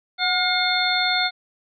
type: harmonic tone with a mistuned harmonic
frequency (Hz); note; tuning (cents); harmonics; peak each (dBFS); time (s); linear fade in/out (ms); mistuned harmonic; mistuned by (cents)
716; F5; +43; 1 / 2 / 3 / 5 / 6; -25 / -25 / -25 / -24 / -25; 0.18-1.31; 50; 1; +45
effects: none